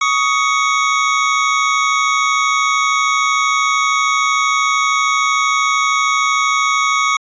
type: tone cluster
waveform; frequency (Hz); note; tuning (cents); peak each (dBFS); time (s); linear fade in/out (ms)
square; 1122 / 1255 / 2222; C#6 / D#6 / C#7; +21 / +15 / +4; -18; 0.01-7.17; 5
effects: resampled to 16000 Hz